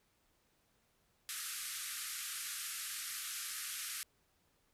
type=band-pass noise; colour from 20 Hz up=white; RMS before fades=-43 dBFS; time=1.29-4.03 s; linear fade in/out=0 ms; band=1200 to 13000 Hz; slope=96 dB/octave; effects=pink hiss -75 dBFS RMS until 4.73 s